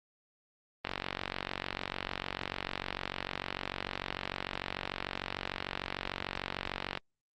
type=click train; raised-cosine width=0.3 ms; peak=-17 dBFS; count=287; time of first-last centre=0.85-6.974 s; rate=46.7 Hz; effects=Opus 32 kbps